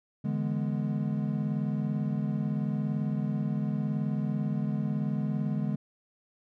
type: chord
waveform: triangle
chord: E dominant seventh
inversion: third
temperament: equal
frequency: 146.83 / 164.81 / 207.7 / 246.9 Hz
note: D3 / E3 / G#3 / B3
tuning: 0 / 0 / 0 / 0 cents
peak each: -29 / -35 / -29 / -35 dBFS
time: 0.24-5.76 s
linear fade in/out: 10 ms
effects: none